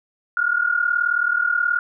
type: tone pair together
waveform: sine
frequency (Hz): 1405.3 / 1444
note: F6 / F#6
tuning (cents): +10 / -43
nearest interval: unison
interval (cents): 47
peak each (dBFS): -20 / -20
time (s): 0.37-1.79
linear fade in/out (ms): 2
effects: none